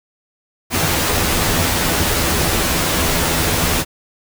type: noise with comb filter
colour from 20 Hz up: pink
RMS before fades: -17 dBFS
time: 0.7-3.85 s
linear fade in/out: 50 ms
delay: 12 ms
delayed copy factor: +0.55
effects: none